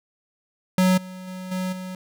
square tone with level steps, 185 Hz, F#3, in tune, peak -16 / -36 / -33 / -25 / -32 dBFS, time 0.78-1.95 s, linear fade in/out 2 ms, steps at 0.97 / 1.27 / 1.51 / 1.72 s, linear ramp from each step 10 ms, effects none

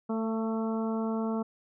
harmonic tone with a mistuned harmonic, 222.5 Hz, A3, 20 cents sharp, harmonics 1 / 2 / 3 / 4 / 5 / 6, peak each -29 / -35 / -39 / -41 / -43 / -45 dBFS, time 0.09-1.43 s, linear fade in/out 10 ms, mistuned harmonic 3, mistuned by +16 cents, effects none

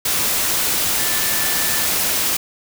sine tone in noise, 1760 Hz, A6, in tune, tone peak -29 dBFS, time 0.99-1.86 s, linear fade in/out 5 ms, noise white, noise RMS -19 dBFS, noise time 0.05-2.37 s, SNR -13 dB, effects none

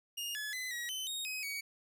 sawtooth tone with pitch steps, 2840 / 1708 / 2020 / 1910 / 3049 / 3733 / 2528 / 2253 Hz, F7 / G#6 / B6 / A#6 / G7 / A#7 / D#7 / C#7, +28 / +48 / +39 / +42 / -49 / +2 / +27 / +28 cents, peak -34 dBFS, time 0.17-1.61 s, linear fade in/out 10 ms, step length 180 ms, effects none

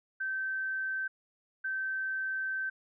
sine tone pair in turn, 1548 / 1548 Hz, G6 / G6, -22 / -22 cents, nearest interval unison, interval 0 cents, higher neither, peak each -31 / -31 dBFS, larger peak neither, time 0.2-1.08 / 1.64-2.7 s, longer second, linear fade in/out 10 ms, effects none

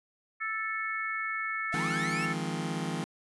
harmonic tone, 440 Hz, A4, in tune, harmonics 3 / 4 / 5, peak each -35 / -35 / -35 dBFS, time 0.4-2.34 s, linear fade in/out 20 ms
sawtooth linear sweep, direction up, 622.3 to 2807 Hz, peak -34 dBFS, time 1.72-2.26 s, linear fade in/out 10 ms
sawtooth chord, F minor seventh, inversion third, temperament just, 157.15 / 174.61 / 209.5 / 261.9 Hz, Eb3 / F3 / Ab3 / C4, +18 / 0 / +15 / +2 cents, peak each -31 / -32 / -34 / -35 dBFS, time 1.74-3.04 s, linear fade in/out 0 ms
effects resampled to 24000 Hz

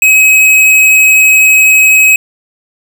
sine tone with hard clipping, 2548 Hz, D#7, 41 cents sharp, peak -4 dBFS, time 0.02-2.16 s, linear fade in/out 2 ms, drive 14 dB, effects none

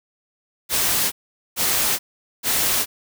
white noise bursts, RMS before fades -20 dBFS, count 3, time 0.69-2.86 s, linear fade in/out 50 ms, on 430 ms, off 440 ms, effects none

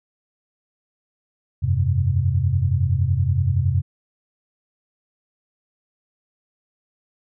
sine chord, F suspended second, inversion none, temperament equal, 87.31 / 98 / 130.81 Hz, F2 / G2 / C3, 0 / 0 / 0 cents, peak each -21 dBFS, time 1.62-3.82 s, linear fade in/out 20 ms, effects none

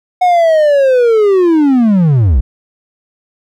triangle linear sweep, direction down, 736 to 51.91 Hz, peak -4 dBFS, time 0.21-2.41 s, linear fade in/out 10 ms, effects none

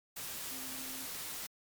sine tone in noise, 261.6 Hz, C4, in tune, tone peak -50 dBFS, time 0.51-1.06 s, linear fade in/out 10 ms, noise white, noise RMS -42 dBFS, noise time 0.16-1.47 s, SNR -11 dB, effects MP3 96 kbps

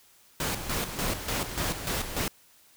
pink noise with tremolo, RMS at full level -29 dBFS, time 0.4-2.28 s, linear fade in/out 2 ms, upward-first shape square, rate 3.4 Hz, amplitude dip 60%, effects white hiss -59 dBFS RMS until 2.76 s

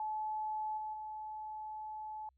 sine tone with level steps, 861 Hz, A5, 38 cents flat, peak -35 / -38 / -41 dBFS, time 0-2.29 s, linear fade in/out 2 ms, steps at 0.77 / 0.93 s, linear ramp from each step 10 ms, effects added 65 Hz sine -70 dBFS peak until 2.37 s

